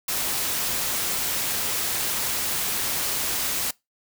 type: noise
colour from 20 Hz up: white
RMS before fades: -26 dBFS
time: 0.08-3.71 s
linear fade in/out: 5 ms
effects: noise-tail reverb RT60 0.2 s tail -23 dB re dry